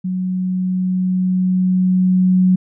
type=tone with level ramp; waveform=sine; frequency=184.4 Hz; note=F#3; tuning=6 cents flat; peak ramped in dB=-18 to -9 dBFS; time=0.04-2.56 s; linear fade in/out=10 ms; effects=none